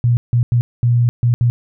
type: tone bursts at uneven times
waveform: sine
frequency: 120 Hz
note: B2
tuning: 49 cents flat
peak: -10 dBFS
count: 6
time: 0.04-0.17 / 0.33-0.43 / 0.52-0.61 / 0.83-1.09 / 1.23-1.34 / 1.41-1.5 s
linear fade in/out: 0 ms
effects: none